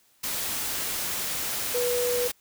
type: tone in noise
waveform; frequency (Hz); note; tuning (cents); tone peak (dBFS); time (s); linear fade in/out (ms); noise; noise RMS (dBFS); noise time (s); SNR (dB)
sine; 488.5; B4; -19; -24; 1.74-2.28; 10; white; -30; 0.23-2.32; +3
effects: white hiss -63 dBFS RMS until 2.4 s